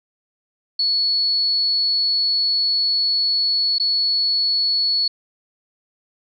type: tone with dropouts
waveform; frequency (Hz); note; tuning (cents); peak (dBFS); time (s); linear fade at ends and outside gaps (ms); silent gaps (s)
sine; 4400; C#8; -14; -16; 0.79-5.08; 5; 3.784-3.798
effects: none